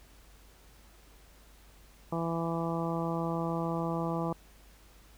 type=harmonic tone; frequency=166.5 Hz; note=E3; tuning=18 cents sharp; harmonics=1 / 2 / 3 / 4 / 5 / 6 / 7; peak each=-33 / -36 / -38 / -39 / -40 / -41 / -41 dBFS; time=2.12-4.33 s; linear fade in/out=5 ms; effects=added 50 Hz sine -57 dBFS peak until 5.17 s + pink hiss -60 dBFS RMS until 5.17 s